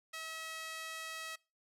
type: tone with high-pass filter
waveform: sawtooth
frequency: 643 Hz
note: E5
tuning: 43 cents flat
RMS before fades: -44 dBFS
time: 0.13-1.36 s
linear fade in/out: 10 ms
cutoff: 1700 Hz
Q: 1
effects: noise-tail reverb RT60 0.3 s tail -23 dB re dry + low-pass 12000 Hz 12 dB/octave